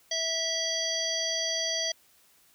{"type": "harmonic tone with a mistuned harmonic", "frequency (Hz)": 653, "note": "E5", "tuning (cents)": -17, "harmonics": [1, 3, 5, 7, 9], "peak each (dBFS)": [-35, -37, -33, -32, -33], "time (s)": [0.11, 1.92], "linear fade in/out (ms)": 5, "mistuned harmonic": 7, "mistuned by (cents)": 29, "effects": ["white hiss -62 dBFS RMS until 2.54 s"]}